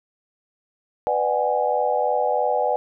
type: chord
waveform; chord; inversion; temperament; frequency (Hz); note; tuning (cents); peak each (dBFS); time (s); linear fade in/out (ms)
sine; G# half-diminished seventh; first; just; 498.4 / 598 / 747.5 / 830.6; B4 / D5 / F#5 / G#5; +16 / +31 / +17 / 0; -24; 1.07-2.76; 0
effects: none